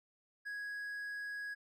triangle tone, 1661.2 Hz, G#6, in tune, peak -38 dBFS, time 0.45-1.55 s, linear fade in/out 20 ms, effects none

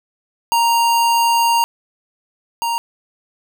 square tone pair in turn, 932.3 / 932.3 Hz, A#5 / A#5, 0 / 0 cents, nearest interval unison, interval 0 cents, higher neither, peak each -13 / -18 dBFS, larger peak first, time 0.52-1.64 / 2.62-2.78 s, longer first, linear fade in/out 0 ms, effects none

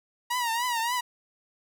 sawtooth tone with vibrato, 950 Hz, A#5, 33 cents sharp, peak -22 dBFS, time 0.3-1.01 s, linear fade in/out 10 ms, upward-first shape triangle, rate 3.5 Hz, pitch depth 110 cents each way, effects none

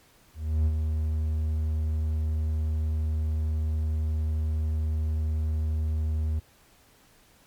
triangle tone with ADSR envelope, 77.78 Hz, D#2, in tune, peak -17 dBFS, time 0.34-6.4 s, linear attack 320 ms, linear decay 46 ms, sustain -5 dB, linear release 14 ms, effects pink hiss -59 dBFS RMS until 7.46 s + MP3 96 kbps

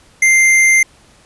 square tone, 2093 Hz, C7, in tune, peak -8 dBFS, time 0.22-0.83 s, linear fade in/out 5 ms, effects pink hiss -48 dBFS RMS until 1.25 s + resampled to 24000 Hz

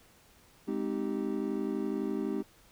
triangle chord, Ab major seventh, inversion none, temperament just, 207.7 / 259.6 / 311.5 / 389.3 Hz, Ab3 / C4 / Eb4 / G4, 0 / -13 / +2 / -12 cents, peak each -34 dBFS, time 0.67-2.43 s, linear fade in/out 20 ms, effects pink hiss -61 dBFS RMS until 2.71 s

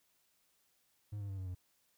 triangle tone with pitch steps, 103.83 / 100.35 / 96.99 / 93.74 / 90.6 Hz, G#2 / G2 / G2 / F#2 / F#2, 0 / +41 / -18 / +23 / -36 cents, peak -37 dBFS, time 1.12-1.55 s, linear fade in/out 10 ms, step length 86 ms, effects white hiss -75 dBFS RMS until 1.97 s

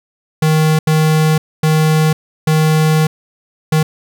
square tone bursts at uneven times, 156.3 Hz, D#3, 8 cents sharp, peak -10 dBFS, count 5, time 0.42-0.79 / 0.87-1.38 / 1.63-2.13 / 2.47-3.07 / 3.72-3.83 s, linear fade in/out 5 ms, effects none

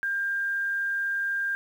sine tone, 1598 Hz, G6, 33 cents sharp, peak -25 dBFS, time 0.03-1.55 s, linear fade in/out 0 ms, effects 9-bit

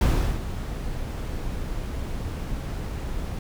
brown noise with ADSR envelope, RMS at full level -18 dBFS, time 0.01-3.39 s, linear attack 4 ms, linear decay 380 ms, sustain -12 dB, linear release 3 ms, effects none

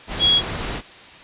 sine tone in noise, 3322 Hz, G#7, in tune, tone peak -12 dBFS, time 0.19-0.42 s, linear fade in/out 50 ms, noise pink, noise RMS -27 dBFS, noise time 0.07-0.82 s, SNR +12 dB, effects white hiss -42 dBFS RMS until 1.23 s + resampled to 8000 Hz

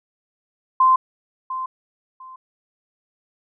sine tone with echo, 1039 Hz, C6, 12 cents flat, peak -11 dBFS, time 0.8-0.96 s, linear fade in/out 5 ms, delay 700 ms, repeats 2, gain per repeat -13 dB, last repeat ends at 2.36 s, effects none

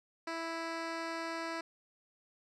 10% pulse tone with low-pass filter, 329.6 Hz, E4, in tune, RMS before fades -39 dBFS, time 0.27-1.61 s, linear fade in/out 5 ms, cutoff 5400 Hz, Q 0.83, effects none

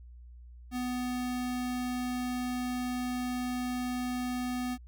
square tone, 249 Hz, B3, 14 cents sharp, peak -32 dBFS, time 0.71-4.78 s, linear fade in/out 50 ms, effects added 60 Hz sine -47 dBFS peak until 4.87 s

